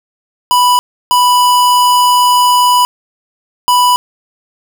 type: tone bursts at uneven times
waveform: square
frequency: 987.8 Hz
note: B5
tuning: in tune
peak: -7 dBFS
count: 3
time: 0.51-0.79 / 1.11-2.85 / 3.68-3.96 s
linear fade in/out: 0 ms
effects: none

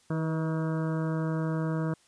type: harmonic tone with a mistuned harmonic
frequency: 159.5 Hz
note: D#3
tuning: 43 cents sharp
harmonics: 1 / 2 / 3 / 4 / 6 / 7 / 8 / 9 / 10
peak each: -28 / -34 / -38 / -40 / -44 / -45 / -46 / -47 / -48 dBFS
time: 0.1-1.94 s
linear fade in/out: 5 ms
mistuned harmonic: 3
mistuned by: +24 cents
effects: white hiss -63 dBFS RMS until 2.07 s + resampled to 22050 Hz

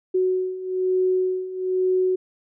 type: beating tone pair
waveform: sine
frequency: 370 / 371.1 Hz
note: F#4 / F#4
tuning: 0 / +5 cents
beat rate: 1.1 Hz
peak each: -25 / -21 dBFS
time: 0.14-2.16 s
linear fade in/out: 10 ms
effects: none

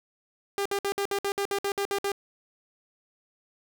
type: tone bursts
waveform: sawtooth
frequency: 399.6 Hz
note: G4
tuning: 33 cents sharp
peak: -22 dBFS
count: 12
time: 0.58-2.118 s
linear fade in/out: 0 ms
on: 75 ms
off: 58 ms
effects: none

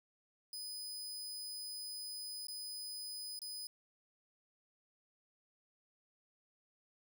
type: tone with dropouts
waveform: sawtooth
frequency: 5000 Hz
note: D#8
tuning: 8 cents sharp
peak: -40 dBFS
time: 0.53-3.67 s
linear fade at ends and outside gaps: 2 ms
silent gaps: 2.47-2.483 / 3.391-3.417 s
effects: none

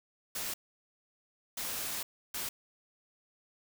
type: noise bursts at uneven times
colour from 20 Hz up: white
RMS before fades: -37 dBFS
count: 3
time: 0.35-0.54 / 1.57-2.03 / 2.34-2.49 s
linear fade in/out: 5 ms
effects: none

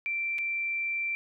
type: tone with dropouts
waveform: sine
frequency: 2349 Hz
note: D7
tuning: in tune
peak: -28 dBFS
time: 0.06-1.15 s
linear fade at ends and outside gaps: 0 ms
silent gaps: 0.383-0.387 s
effects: none

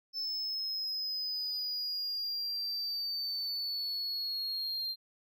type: linear sweep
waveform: triangle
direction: down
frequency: 5274 to 4170 Hz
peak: -32 dBFS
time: 0.13-4.96 s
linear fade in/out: 50 ms
effects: none

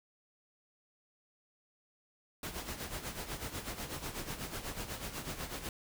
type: noise with tremolo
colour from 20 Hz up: pink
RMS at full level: -39 dBFS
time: 2.43-5.69 s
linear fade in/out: 2 ms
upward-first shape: sine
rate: 8.1 Hz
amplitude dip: 65%
effects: none

